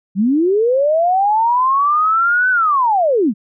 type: linear two-way sweep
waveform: sine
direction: up then down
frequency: 178.9 to 1523 to 178.9 Hz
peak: -11 dBFS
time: 0.15-3.34 s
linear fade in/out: 50 ms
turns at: 2.5 s
effects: none